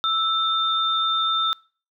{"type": "tone pair together", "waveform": "sine", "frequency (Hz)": [1320, 3604], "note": ["E6", "A7"], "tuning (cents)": [2, 41], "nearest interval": "octave + perfect fourth", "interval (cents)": 1739, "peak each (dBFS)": -22, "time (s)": [0.04, 1.53], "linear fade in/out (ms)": 0, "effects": ["noise-tail reverb RT60 0.4 s tail -24 dB re dry"]}